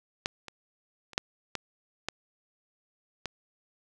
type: clicks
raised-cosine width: 0.2 ms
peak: -11 / -24 / -29 / -8 / -14 / -13 / -16 dBFS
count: 7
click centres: 0.259 / 0.483 / 1.133 / 1.179 / 1.553 / 2.086 / 3.257 s
effects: none